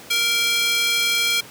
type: tone with high-pass filter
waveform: square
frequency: 466.2 Hz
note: A#4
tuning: in tune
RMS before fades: -20 dBFS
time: 0.1-1.41 s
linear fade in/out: 10 ms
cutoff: 2700 Hz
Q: 1.9
effects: pink hiss -41 dBFS RMS until 1.5 s + high-pass 150 Hz 12 dB/octave